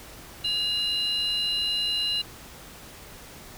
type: tone pair together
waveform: sine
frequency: 2839 / 4015 Hz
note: F7 / B7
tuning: +28 / +28 cents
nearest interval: tritone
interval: 600 cents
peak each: -25 dBFS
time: 0.44-2.22 s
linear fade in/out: 10 ms
effects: tanh soft clip ceiling -20 dBFS + pink hiss -45 dBFS RMS until 3.57 s